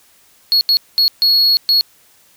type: tone bursts at uneven times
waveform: triangle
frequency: 4337 Hz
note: C#8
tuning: 39 cents flat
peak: -8 dBFS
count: 5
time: 0.52-0.61 / 0.69-0.77 / 0.98-1.08 / 1.22-1.57 / 1.69-1.81 s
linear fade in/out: 0 ms
effects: white hiss -51 dBFS RMS until 2.36 s